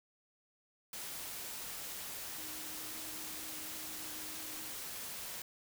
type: tone in noise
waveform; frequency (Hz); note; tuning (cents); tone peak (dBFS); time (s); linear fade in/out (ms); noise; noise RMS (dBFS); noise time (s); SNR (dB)
sine; 311.1; D#4; 0; -55; 2.38-4.69; 2; white; -44; 0.93-5.42; -14
effects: none